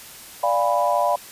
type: chord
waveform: sine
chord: D diminished seventh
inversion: none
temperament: equal with one note detuned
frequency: 587.3 / 698.5 / 813.5 / 987.8 Hz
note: D5 / F5 / Ab5 / Cb6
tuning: 0 / 0 / -36 / 0 cents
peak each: -22 / -22 / -26 / -22 dBFS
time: 0.43-1.16 s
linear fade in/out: 5 ms
effects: white hiss -41 dBFS RMS until 1.31 s + resampled to 32000 Hz